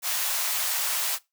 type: high-pass noise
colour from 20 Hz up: white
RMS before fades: -27 dBFS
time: 0.02-1.19 s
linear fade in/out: 50 ms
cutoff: 650 Hz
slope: 24 dB/octave
effects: noise-tail reverb RT60 0.2 s tail -20 dB re dry